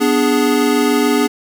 square chord, G# diminished, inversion first, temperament equal, 246.9 / 293.7 / 415.3 Hz, B3 / D4 / G#4, 0 / 0 / 0 cents, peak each -17 dBFS, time 0-1.28 s, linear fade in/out 20 ms, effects 8-bit

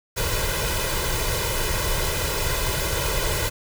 pink noise with comb filter, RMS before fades -24 dBFS, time 0.16-3.5 s, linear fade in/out 20 ms, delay 2 ms, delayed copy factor +0.8, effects none

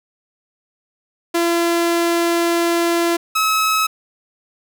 sawtooth tone pair in turn, 340 / 1287.3 Hz, F4 / E6, -46 / -41 cents, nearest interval octave + major seventh, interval 2305 cents, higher second, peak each -11 dBFS, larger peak neither, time 1.34-3.17 / 3.35-3.87 s, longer first, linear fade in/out 10 ms, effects none

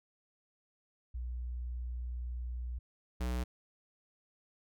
sine / square tone pair in turn, 60.8 / 61.51 Hz, B1 / B1, -26 / -6 cents, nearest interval unison, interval 20 cents, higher second, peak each -36 / -33 dBFS, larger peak second, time 1.14-2.79 / 3.2-3.44 s, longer first, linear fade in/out 10 ms, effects none

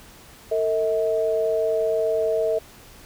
sine tone pair together, 451.1 / 640 Hz, A4 / D#5, +43 / +49 cents, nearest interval tritone, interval 606 cents, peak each -22 dBFS, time 0.51-2.59 s, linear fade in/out 10 ms, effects pink hiss -47 dBFS RMS until 3.05 s

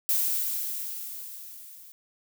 violet noise with level ramp, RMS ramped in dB -24 to -49 dBFS, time 0.09-1.92 s, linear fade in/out 0 ms, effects none

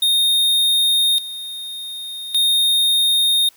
square tone with tremolo, 3690 Hz, A#7, 18 cents flat, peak -14 dBFS, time 0.02-3.49 s, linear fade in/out 5 ms, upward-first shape square, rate 0.43 Hz, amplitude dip 80%, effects white hiss -52 dBFS RMS until 3.56 s

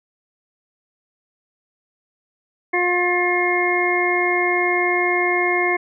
harmonic tone with a mistuned harmonic, 356.2 Hz, F4, 34 cents sharp, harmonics 1 / 2 / 3 / 5 / 6, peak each -21 / -24 / -26 / -26 / -20 dBFS, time 2.73-5.77 s, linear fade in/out 10 ms, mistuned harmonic 5, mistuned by -23 cents, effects none

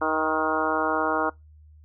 harmonic tone with a mistuned harmonic, 157.5 Hz, D#3, 21 cents sharp, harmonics 2 / 3 / 4 / 5 / 6 / 7 / 8 / 9, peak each -30 / -30 / -30 / -30 / -30 / -30 / -30 / -30 dBFS, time 0.01-1.3 s, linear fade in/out 10 ms, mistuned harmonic 7, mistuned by -27 cents, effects noise-tail reverb RT60 0.2 s tail -24 dB re dry + added 76 Hz sine -48 dBFS peak until 1.84 s

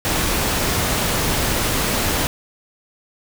pink noise, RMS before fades -20 dBFS, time 0.05-2.27 s, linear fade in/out 0 ms, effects none

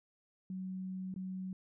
sine tone with dropouts, 187.1 Hz, F#3, 20 cents sharp, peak -38 dBFS, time 0.5-1.53 s, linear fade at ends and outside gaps 2 ms, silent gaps 1.141-1.161 s, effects none

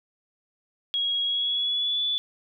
sine tone with pitch glide, 3305 to 3461 Hz, G#7 to A7, -9 to -29 cents, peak -23 dBFS, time 0.94-2.18 s, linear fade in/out 0 ms, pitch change +80 cents, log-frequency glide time 1.24-2.03 s, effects none

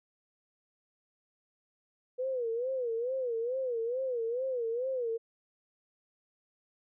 sine tone with vibrato, 489.8 Hz, B4, 14 cents flat, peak -30 dBFS, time 2.18-5.18 s, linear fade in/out 20 ms, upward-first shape sine, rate 2.3 Hz, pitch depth 140 cents each way, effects none

